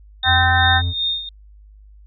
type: harmonic tone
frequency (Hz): 258.1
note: C4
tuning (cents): -23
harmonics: 3 / 4 / 5 / 6 / 7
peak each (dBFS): -18 / -27 / -27 / -19 / -19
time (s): 0.23-0.82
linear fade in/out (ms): 50
type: tone with tremolo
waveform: sine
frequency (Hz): 3665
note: A#7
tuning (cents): -30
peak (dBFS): -17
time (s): 0.23-1.29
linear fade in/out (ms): 2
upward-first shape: sine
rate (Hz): 2.7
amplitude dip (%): 75
type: tone with vibrato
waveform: triangle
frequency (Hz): 87.31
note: F2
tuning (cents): 0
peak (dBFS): -16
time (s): 0.25-0.94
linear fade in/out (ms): 50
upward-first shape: sine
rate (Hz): 7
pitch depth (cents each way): 15
effects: added 51 Hz sine -42 dBFS peak until 2.06 s